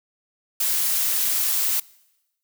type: noise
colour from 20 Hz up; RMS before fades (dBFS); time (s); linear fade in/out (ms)
blue; -22; 0.6-1.8; 5
effects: noise-tail reverb RT60 1.0 s tail -24 dB re dry